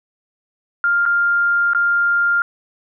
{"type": "tone with dropouts", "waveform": "sine", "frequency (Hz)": 1400, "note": "F6", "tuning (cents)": 4, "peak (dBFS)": -13, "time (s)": [0.84, 2.42], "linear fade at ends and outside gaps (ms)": 1, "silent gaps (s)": [[1.054, 1.061], [1.734, 1.748]], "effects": []}